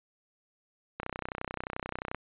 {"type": "click train", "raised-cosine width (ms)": 0.5, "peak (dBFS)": -19, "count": 37, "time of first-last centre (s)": [1, 2.146], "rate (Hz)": 31.4, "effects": ["resampled to 8000 Hz"]}